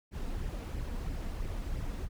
brown noise with flanger, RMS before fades -36 dBFS, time 0.11-2.09 s, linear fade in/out 50 ms, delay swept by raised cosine 0.37 to 4.37 ms, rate 3 Hz, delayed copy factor +0.55, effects none

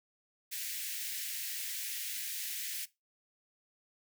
white high-pass noise, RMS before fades -39 dBFS, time 0.51-2.86 s, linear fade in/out 20 ms, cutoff 1700 Hz, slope 48 dB/octave, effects noise-tail reverb RT60 0.2 s tail -18 dB re dry

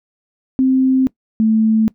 sine tone pair in turn, 261.6 / 220 Hz, C4 / A3, 0 / 0 cents, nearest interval minor third, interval 300 cents, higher first, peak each -10 dBFS, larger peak neither, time 0.59-1.07 / 1.4-1.88 s, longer neither, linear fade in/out 0 ms, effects noise-tail reverb RT60 0.1 s tail -21 dB re dry

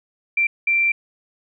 sine tone bursts at uneven times, 2355 Hz, D7, 4 cents sharp, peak -15 dBFS, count 2, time 0.37-0.47 / 0.67-0.92 s, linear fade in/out 5 ms, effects none

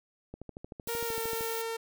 click train, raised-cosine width 2 ms, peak -28 dBFS, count 15, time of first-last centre 0.34-1.409 s, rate 13.1 Hz
blue noise, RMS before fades -39 dBFS, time 0.87-1.62 s, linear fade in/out 5 ms
sawtooth tone with pitch glide, 466.2 to 454.8 Hz, A#4 to A#4, 0 to -43 cents, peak -29 dBFS, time 0.88-1.77 s, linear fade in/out 10 ms, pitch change -43 cents, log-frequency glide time 1.06-1.12 s
effects none

